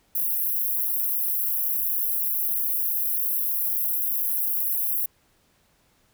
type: high-pass noise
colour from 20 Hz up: white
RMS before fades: -25 dBFS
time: 0.15-5.06 s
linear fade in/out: 5 ms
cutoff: 11000 Hz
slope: 96 dB/octave
effects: pink hiss -64 dBFS RMS until 6.13 s